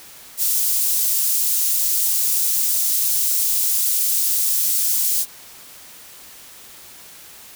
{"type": "high-pass noise", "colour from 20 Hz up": "white", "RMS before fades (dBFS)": -19, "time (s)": [0.37, 5.26], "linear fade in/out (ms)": 50, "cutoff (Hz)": 6500, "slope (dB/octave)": 12, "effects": ["white hiss -42 dBFS RMS until 7.55 s"]}